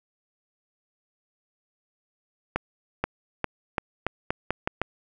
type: accelerating click train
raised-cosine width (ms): 0.5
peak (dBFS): -9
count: 9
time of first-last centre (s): 2.56-4.816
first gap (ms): 480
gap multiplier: 0.84
effects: none